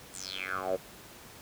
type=tone with band-pass filter sweep; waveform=10% pulse; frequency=94.3 Hz; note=F#2; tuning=33 cents sharp; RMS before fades=-35 dBFS; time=0.13-0.77 s; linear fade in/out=20 ms; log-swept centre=9000 to 480 Hz; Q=6.8; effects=pink hiss -50 dBFS RMS until 1.41 s + high-pass 60 Hz 12 dB/octave